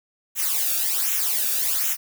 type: noise with flanger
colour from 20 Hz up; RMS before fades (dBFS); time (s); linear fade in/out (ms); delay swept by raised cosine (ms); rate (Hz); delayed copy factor
blue; -23; 0.35-1.97; 50; 0.21 to 0.99; 1.3; -0.75
effects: none